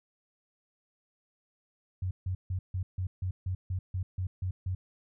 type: tone bursts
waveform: sine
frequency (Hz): 92.5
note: F#2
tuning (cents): 0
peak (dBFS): -29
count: 12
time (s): 2.02-4.75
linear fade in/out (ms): 5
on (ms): 90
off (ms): 150
effects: none